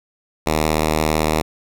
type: tone with vibrato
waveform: 5% pulse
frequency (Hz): 77.78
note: D#2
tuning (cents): 0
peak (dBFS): -5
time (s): 0.46-1.42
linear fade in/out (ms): 10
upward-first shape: sine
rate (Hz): 5.9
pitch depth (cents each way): 8
effects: none